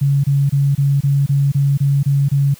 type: tone bursts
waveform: sine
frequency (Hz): 140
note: C#3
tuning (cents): +18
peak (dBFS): -11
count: 10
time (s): 0.01-2.544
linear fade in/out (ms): 10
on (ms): 230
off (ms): 26
effects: white hiss -44 dBFS RMS until 2.59 s